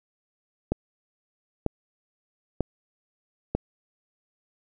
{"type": "click train", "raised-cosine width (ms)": 2, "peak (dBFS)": -10, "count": 4, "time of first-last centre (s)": [0.72, 3.55], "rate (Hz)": 1.06, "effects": []}